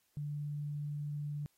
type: tone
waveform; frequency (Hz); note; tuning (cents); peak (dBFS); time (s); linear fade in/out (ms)
sine; 146.83; D3; 0; -36; 0.17-1.46; 0
effects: white hiss -75 dBFS RMS until 1.57 s + AAC 48 kbps